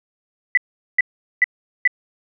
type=tone bursts; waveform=sine; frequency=1988 Hz; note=B6; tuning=11 cents sharp; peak=-10 dBFS; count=4; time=0.55-1.876 s; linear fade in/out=2 ms; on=24 ms; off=410 ms; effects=none